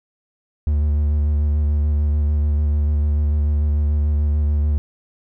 triangle tone with vibrato, 74.1 Hz, D2, 16 cents sharp, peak -13 dBFS, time 0.67-4.78 s, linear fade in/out 0 ms, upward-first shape square, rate 6.8 Hz, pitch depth 19 cents each way, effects none

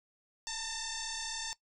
sine tone with frequency modulation, 880 Hz, A5, in tune, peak -36 dBFS, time 0.47-1.53 s, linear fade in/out 0 ms, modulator 898 Hz, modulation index 7.7, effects noise-tail reverb RT60 0.1 s tail -19 dB re dry

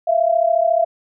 sine tone pair together, 653.9 / 688 Hz, E5 / F5, -14 / -26 cents, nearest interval minor second, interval 88 cents, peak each -16 dBFS, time 0.07-0.85 s, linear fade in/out 10 ms, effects none

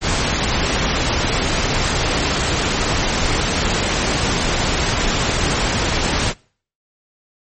pink noise, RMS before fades -18 dBFS, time 0.01-6.34 s, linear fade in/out 50 ms, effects noise-tail reverb RT60 0.5 s tail -26 dB re dry + MP3 32 kbps

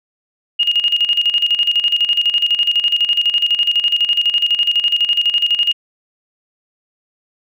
sine tone with tremolo, 2854 Hz, F7, 37 cents sharp, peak -10 dBFS, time 0.59-5.73 s, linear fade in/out 10 ms, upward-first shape square, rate 12 Hz, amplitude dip 70%, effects none

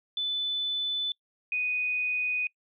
sine tone pair in turn, 3500 / 2487 Hz, A7 / D#7, -10 / -1 cents, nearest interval tritone, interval 591 cents, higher first, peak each -27 / -26 dBFS, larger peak second, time 0.17-1.12 / 1.52-2.47 s, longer neither, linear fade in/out 2 ms, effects noise-tail reverb RT60 0.1 s tail -24 dB re dry

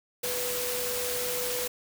sine tone in noise, 493.9 Hz, B4, in tune, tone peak -33 dBFS, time 0.23-1.68 s, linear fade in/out 10 ms, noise white, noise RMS -32 dBFS, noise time 0.23-1.68 s, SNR -4 dB, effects none

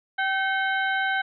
harmonic tone with a mistuned harmonic, 772 Hz, G5, 27 cents flat, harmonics 1 / 2 / 3 / 4 / 5, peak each -27 / -24 / -34 / -36 / -40 dBFS, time 0.18-1.22 s, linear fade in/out 10 ms, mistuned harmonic 3, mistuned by -110 cents, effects none

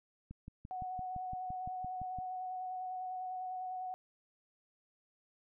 click train, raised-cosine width 5 ms, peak -34 dBFS, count 12, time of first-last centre 0.31-2.187 s, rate 5.86 Hz
sine tone with vibrato, 740 Hz, F#5, in tune, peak -38 dBFS, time 0.71-3.94 s, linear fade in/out 0 ms, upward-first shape square, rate 10 Hz, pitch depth 13 cents each way
effects none

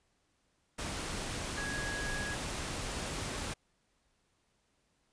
sine tone in noise, 1661.2 Hz, G#6, in tune, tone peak -38 dBFS, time 1.57-2.35 s, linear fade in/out 10 ms, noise pink, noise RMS -38 dBFS, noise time 0.78-3.54 s, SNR -3 dB, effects pink hiss -75 dBFS RMS until 5.12 s + resampled to 22050 Hz

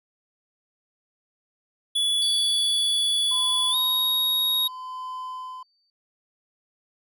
square tone with pitch glide, 3415 to 3767 Hz, G#7 to A#7, +48 to +17 cents, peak -21 dBFS, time 1.95-4.68 s, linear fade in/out 10 ms, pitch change +169 cents, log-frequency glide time 3.71-3.76 s
sine tone with exponential decay, 4589 Hz, D8, 41 cents flat, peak -28 dBFS, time 2.22-5.9 s, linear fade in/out 1 ms, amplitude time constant 800 ms
triangle tone with tremolo, 1020 Hz, C6, 44 cents flat, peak -29 dBFS, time 3.31-5.63 s, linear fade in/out 5 ms, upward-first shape sine, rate 0.68 Hz, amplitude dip 65%
effects none

